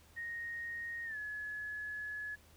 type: tone with pitch glide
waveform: sine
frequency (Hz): 1864.7 to 1700.1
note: A#6 to G#6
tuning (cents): 0 to +40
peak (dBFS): -39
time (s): 0.16-2.36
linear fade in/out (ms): 20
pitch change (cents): -160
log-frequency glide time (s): 1.05-1.17
effects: added 79 Hz sine -64 dBFS peak until 2.56 s + pink hiss -64 dBFS RMS until 2.56 s